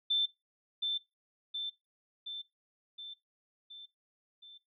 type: tone with echo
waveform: sine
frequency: 3547 Hz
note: A7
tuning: 13 cents sharp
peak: -26 dBFS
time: 0.1-0.26 s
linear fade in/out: 10 ms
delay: 720 ms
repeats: 6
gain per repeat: -4 dB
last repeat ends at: 4.58 s
effects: noise-tail reverb RT60 0.2 s tail -18 dB re dry